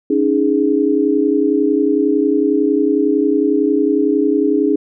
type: chord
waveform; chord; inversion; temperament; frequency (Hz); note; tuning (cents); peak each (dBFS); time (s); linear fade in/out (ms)
sine; C# suspended second; none; equal with one note detuned; 280.1 / 311.1 / 415.3; C#4 / D#4 / G#4; +18 / 0 / 0; -16; 0.1-4.76; 5
effects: none